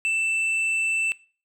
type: tone with hard clipping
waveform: sine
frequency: 2658 Hz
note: E7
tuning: 14 cents sharp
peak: -22 dBFS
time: 0.05-1.12 s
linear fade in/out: 0 ms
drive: 4 dB
effects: noise-tail reverb RT60 0.4 s tail -21 dB re dry